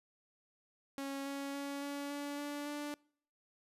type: tone with pitch steps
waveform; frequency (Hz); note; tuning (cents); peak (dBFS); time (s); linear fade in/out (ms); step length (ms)
sawtooth; 275.3 / 278.2 / 281.1 / 284 / 287 / 290 / 293; C#4 / C#4 / C#4 / C#4 / D4 / D4 / D4; -12 / +6 / +24 / +42 / -40 / -22 / -4; -35; 0.98-2.94; 0; 280
effects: noise-tail reverb RT60 0.6 s tail -26 dB re dry + resampled to 32000 Hz